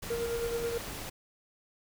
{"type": "noise", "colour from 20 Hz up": "pink", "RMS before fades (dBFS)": -40, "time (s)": [0.02, 1.1], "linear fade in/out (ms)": 10}
{"type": "tone with tremolo", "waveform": "triangle", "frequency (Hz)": 467.6, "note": "A#4", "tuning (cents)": 5, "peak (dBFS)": -27, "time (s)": [0.1, 0.78], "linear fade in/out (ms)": 5, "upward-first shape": "sine", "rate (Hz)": 9.4, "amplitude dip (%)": 45}
{"effects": []}